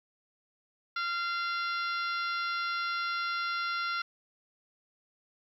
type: harmonic tone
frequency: 690 Hz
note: F5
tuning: 21 cents flat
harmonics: 2 / 3 / 4 / 5 / 6 / 7 / 8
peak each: -31 / -40 / -43 / -44 / -42 / -48 / -48 dBFS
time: 0.96-4.02 s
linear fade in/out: 5 ms
effects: 11-bit